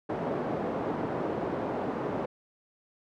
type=band-pass noise; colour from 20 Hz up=pink; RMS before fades=-32 dBFS; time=0.09-2.26 s; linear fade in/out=10 ms; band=240 to 730 Hz; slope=12 dB/octave; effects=none